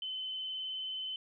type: tone with vibrato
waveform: sine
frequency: 3050 Hz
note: G7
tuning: 48 cents flat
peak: -36 dBFS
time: 0.02-1.16 s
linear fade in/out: 2 ms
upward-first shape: triangle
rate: 19 Hz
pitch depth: 16 cents each way
effects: none